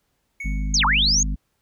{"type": "tone with exponential decay", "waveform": "triangle", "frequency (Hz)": 2217, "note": "C#7", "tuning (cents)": 0, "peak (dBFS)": -26, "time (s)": [0.4, 0.91], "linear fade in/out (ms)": 5, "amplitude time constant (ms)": 110}
{"type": "harmonic tone", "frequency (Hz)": 51, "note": "G#1", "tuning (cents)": -31, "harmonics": [1, 3, 4, 5], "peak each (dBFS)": [-22, -32, -34, -36], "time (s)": [0.44, 1.36], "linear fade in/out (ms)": 20}
{"type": "linear two-way sweep", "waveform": "sine", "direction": "down then up", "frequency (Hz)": [6740, 835, 6740], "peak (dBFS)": -16, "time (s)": [0.74, 1.23], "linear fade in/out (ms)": 2, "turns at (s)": 0.85}
{"effects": ["pink hiss -71 dBFS RMS until 1.61 s"]}